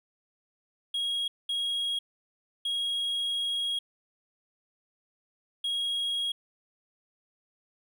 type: tone bursts at uneven times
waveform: triangle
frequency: 3291 Hz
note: G#7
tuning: 16 cents flat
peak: -26 dBFS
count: 4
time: 0.94-1.28 / 1.49-1.99 / 2.65-3.79 / 5.64-6.32 s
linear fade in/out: 5 ms
effects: none